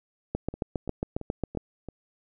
two click trains, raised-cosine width 2 ms, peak -14 / -24 dBFS, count 10 / 5, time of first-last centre 0.35-1.573 / 0.54-1.887 s, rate 7.36 / 2.97 Hz, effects none

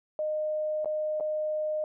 sine tone with dropouts, 614 Hz, D#5, 23 cents flat, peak -27 dBFS, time 0.19-1.84 s, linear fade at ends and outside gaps 1 ms, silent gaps 0.846-0.857 / 1.2-1.207 s, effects none

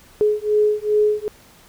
sine beating tone pair, 420.8 / 423.3 Hz, G#4 / G#4, +23 / +33 cents, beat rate 2.5 Hz, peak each -18 dBFS, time 0.21-1.28 s, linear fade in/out 0 ms, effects pink hiss -49 dBFS RMS until 1.68 s

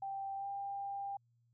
sine tone with pitch glide, 784 to 795.9 Hz, G5 to G5, 0 to +26 cents, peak -38 dBFS, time 0.02-1.17 s, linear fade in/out 5 ms, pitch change +26 cents, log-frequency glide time 0.36-0.47 s, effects added 118 Hz sine -70 dBFS peak until 1.53 s

